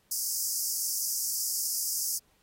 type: high-pass noise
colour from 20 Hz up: pink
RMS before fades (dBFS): -31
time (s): 0.11-2.18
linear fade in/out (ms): 5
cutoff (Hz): 4900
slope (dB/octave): 96
effects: pink hiss -68 dBFS RMS until 2.42 s + AAC 48 kbps